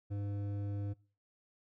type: tone with hard clipping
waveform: sine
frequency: 101.3 Hz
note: G#2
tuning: 43 cents flat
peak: -37 dBFS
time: 0.1-0.94 s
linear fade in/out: 20 ms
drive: 10 dB
effects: noise-tail reverb RT60 0.4 s tail -23 dB re dry